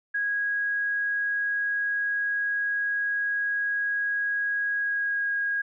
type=tone with pitch glide; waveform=sine; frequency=1650 to 1638.6 Hz; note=G#6 to G#6; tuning=-12 to -24 cents; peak=-24 dBFS; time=0.14-5.62 s; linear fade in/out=10 ms; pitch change=-12 cents; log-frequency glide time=4.74-5.31 s; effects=none